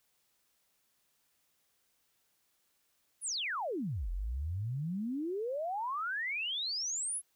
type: exponential two-way sweep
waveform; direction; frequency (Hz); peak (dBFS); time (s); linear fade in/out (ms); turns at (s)
sine; down then up; 11200 to 41.2 to 11200; -33; 3.21-7.22; 50; 4.1
effects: white hiss -75 dBFS RMS until 7.35 s